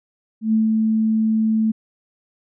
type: tone with ADSR envelope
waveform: sine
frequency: 220 Hz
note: A3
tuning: in tune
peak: -13 dBFS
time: 0.41-1.72 s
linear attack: 120 ms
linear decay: 150 ms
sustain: -2 dB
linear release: 13 ms
effects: none